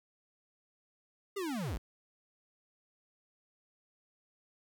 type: linear sweep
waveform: square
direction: down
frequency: 415.3 to 34.04 Hz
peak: -35 dBFS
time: 1.36-1.78 s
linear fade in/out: 10 ms
effects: 11-bit